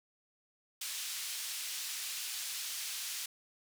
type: band-pass noise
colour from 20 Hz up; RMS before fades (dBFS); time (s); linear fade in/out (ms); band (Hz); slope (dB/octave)
pink; -40; 0.81-3.26; 5; 3200 to 14000; 12
effects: none